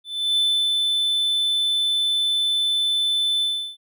triangle tone with ADSR envelope, 3520 Hz, A7, in tune, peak -15 dBFS, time 0.04-3.77 s, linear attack 330 ms, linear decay 320 ms, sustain -2 dB, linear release 350 ms, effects none

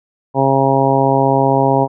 harmonic tone, 135.6 Hz, C#3, 38 cents flat, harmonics 1 / 2 / 3 / 4 / 5 / 6 / 7, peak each -18 / -18 / -18 / -18 / -18 / -18 / -18 dBFS, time 0.34-1.88 s, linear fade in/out 50 ms, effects none

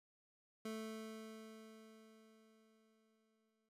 25% pulse tone with exponential decay, 220 Hz, A3, in tune, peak -39 dBFS, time 0.65-3.69 s, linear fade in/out 5 ms, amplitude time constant 660 ms, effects resampled to 32000 Hz

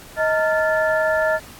sine tone cluster, 630 / 908 / 1392 / 1744 Hz, D#5 / A#5 / F6 / A6, +21 / -46 / -6 / -16 cents, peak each -18 / -27 / -25 / -23 dBFS, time 0.16-1.4 s, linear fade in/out 50 ms, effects pink hiss -42 dBFS RMS until 1.59 s + AAC 64 kbps

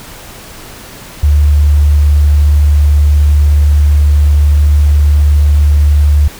sine tone, 73.42 Hz, D2, in tune, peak -4 dBFS, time 1.23-6.28 s, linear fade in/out 5 ms, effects pink hiss -31 dBFS RMS until 6.39 s

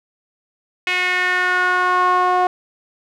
sawtooth tone with band-pass filter sweep, 363.2 Hz, F#4, 32 cents flat, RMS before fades -17 dBFS, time 0.87-2.47 s, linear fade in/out 2 ms, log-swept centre 2400 to 840 Hz, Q 3.7, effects none

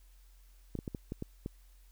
clicks, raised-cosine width 3 ms, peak -24 dBFS, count 7, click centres 0.753 / 0.789 / 0.878 / 0.948 / 1.121 / 1.224 / 1.461 s, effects added 44 Hz sine -56 dBFS peak until 1.91 s + white hiss -69 dBFS RMS until 1.91 s

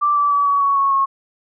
sine tone with pitch steps, 1173 / 1158.9 / 1144.9 / 1131.1 / 1117.4 / 1104 / 1090.7 Hz, D6 / D6 / D6 / C#6 / C#6 / C#6 / C#6, -2 / -23 / -44 / +35 / +13 / -7 / -28 cents, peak -13 dBFS, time 0.01-1.06 s, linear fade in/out 20 ms, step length 150 ms, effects none

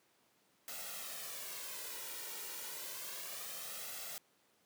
white noise with flanger, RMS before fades -45 dBFS, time 0.68-4.18 s, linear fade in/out 0 ms, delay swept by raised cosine 1.5 to 2.12 ms, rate 0.3 Hz, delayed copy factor +0.6, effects pink hiss -72 dBFS RMS until 4.65 s + high-pass 200 Hz 12 dB/octave

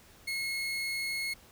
30% pulse tone, 2169 Hz, C#7, 38 cents flat, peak -29 dBFS, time 0.27-1.34 s, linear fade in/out 10 ms, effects pink hiss -57 dBFS RMS until 1.51 s

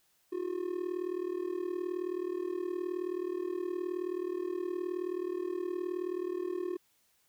triangle tone with amplitude modulation, 359.6 Hz, F#4, 49 cents flat, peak -27 dBFS, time 0.32-6.77 s, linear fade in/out 10 ms, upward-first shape sine, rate 39 Hz, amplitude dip 85%, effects white hiss -71 dBFS RMS until 7.28 s

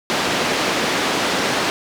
pink band-pass noise, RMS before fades -20 dBFS, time 0.1-1.7 s, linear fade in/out 0 ms, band 260 to 5100 Hz, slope 12 dB/octave, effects none

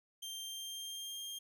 sawtooth tone with pitch glide, 3164 to 3206 Hz, G7 to G7, +15 to +38 cents, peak -39 dBFS, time 0.22-1.39 s, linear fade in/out 10 ms, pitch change +23 cents, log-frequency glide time 0.4-1.19 s, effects 13-bit

